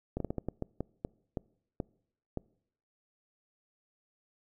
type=slowing click train; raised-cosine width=2 ms; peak=-20 dBFS; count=12; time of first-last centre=0.17-2.373 s; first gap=33 ms; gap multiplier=1.33; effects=noise-tail reverb RT60 0.7 s tail -25 dB re dry